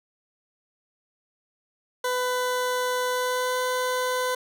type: tone with pitch glide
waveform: 20% pulse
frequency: 500 to 504.9 Hz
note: B4 to B4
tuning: +21 to +38 cents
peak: -19 dBFS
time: 2.04-4.35 s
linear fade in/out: 5 ms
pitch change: +17 cents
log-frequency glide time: 3.12-3.59 s
effects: none